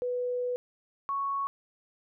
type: tone pair in turn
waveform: sine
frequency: 493.9 / 1108.8 Hz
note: B4 / C#6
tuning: 0 / 0 cents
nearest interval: octave + major second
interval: 1400 cents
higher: second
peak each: -28 dBFS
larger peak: neither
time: 0.02-0.56 / 1.09-1.47 s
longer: first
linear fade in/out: 0 ms
effects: none